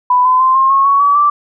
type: tone with pitch steps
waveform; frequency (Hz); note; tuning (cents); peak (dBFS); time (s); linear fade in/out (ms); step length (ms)
sine; 994 / 1017.2 / 1041 / 1065.3 / 1090.2 / 1115.7 / 1141.8 / 1168.5; B5 / C6 / C6 / C6 / C#6 / C#6 / D6 / D6; +11 / -49 / -9 / +31 / -29 / +11 / -49 / -9; -7; 0.1-1.3; 5; 150
effects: none